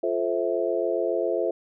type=chord; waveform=sine; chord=F major seventh; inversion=none; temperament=just; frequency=349.2 / 436.5 / 523.8 / 654.8 Hz; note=F4 / A4 / C5 / E5; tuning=0 / -14 / +2 / -12 cents; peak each=-28 dBFS; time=0.03-1.51 s; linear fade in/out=5 ms; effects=none